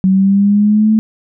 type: linear sweep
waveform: sine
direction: up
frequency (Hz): 187.6 to 220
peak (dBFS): -7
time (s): 0.04-0.99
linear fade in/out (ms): 0
effects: none